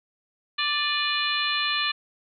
harmonic tone with a mistuned harmonic, 587.3 Hz, D5, in tune, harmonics 2 / 3 / 4 / 5 / 6 / 7, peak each -30 / -30 / -30 / -30 / -30 / -30 dBFS, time 0.58-1.92 s, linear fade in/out 10 ms, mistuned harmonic 4, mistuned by +56 cents, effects none

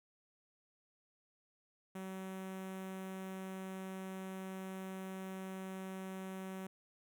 sawtooth tone with notch filter, 189.5 Hz, F#3, 42 cents sharp, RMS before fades -45 dBFS, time 1.95-6.67 s, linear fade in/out 5 ms, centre 4600 Hz, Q 1.2, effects none

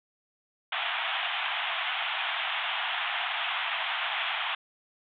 white band-pass noise, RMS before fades -31 dBFS, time 0.72-4.55 s, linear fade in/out 5 ms, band 660 to 3500 Hz, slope 96 dB/octave, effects none

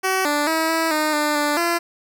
10% pulse tone with pitch steps, 378.4 / 293.5 / 321.9 / 325.7 / 306.8 / 298.8 / 294.2 / 341.4 Hz, F#4 / D4 / E4 / E4 / D#4 / D4 / D4 / F4, +39 / -1 / -41 / -21 / -24 / +30 / +3 / -39 cents, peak -10 dBFS, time 0.03-1.79 s, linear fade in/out 20 ms, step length 220 ms, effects none

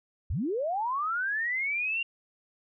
sine linear sweep, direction up, 50.8 to 2794 Hz, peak -27 dBFS, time 0.3-2.03 s, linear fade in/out 5 ms, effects none

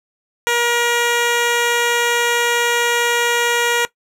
10% pulse tone, 475.5 Hz, A#4, 34 cents sharp, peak -6 dBFS, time 0.47-3.85 s, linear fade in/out 0 ms, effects noise-tail reverb RT60 0.1 s tail -18 dB re dry + low-pass 12000 Hz 12 dB/octave

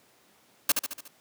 white noise with echo, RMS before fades -21 dBFS, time 0.69-0.72 s, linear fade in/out 5 ms, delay 72 ms, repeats 5, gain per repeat -5 dB, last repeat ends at 1.08 s, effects pink hiss -61 dBFS RMS until 1.2 s + high-pass 200 Hz 12 dB/octave

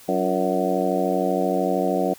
harmonic tone with a mistuned harmonic, 93 Hz, F#2, 9 cents sharp, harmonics 2 / 3 / 4 / 5 / 6 / 7 / 8, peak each -27 / -27 / -27 / -27 / -27 / -27 / -27 dBFS, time 0.08-2.14 s, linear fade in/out 10 ms, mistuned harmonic 4, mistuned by -85 cents, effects white hiss -47 dBFS RMS until 2.18 s

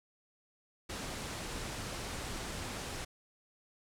pink low-pass noise, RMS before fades -41 dBFS, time 0.89-3.05 s, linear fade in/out 10 ms, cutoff 10000 Hz, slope 24 dB/octave, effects none

